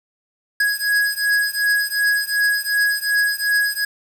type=beating tone pair; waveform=square; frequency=1661.2 / 1663.9 Hz; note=G#6 / G#6; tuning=0 / +3 cents; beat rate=2.7 Hz; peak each=-20 / -21 dBFS; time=0.6-3.85 s; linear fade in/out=5 ms; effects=7-bit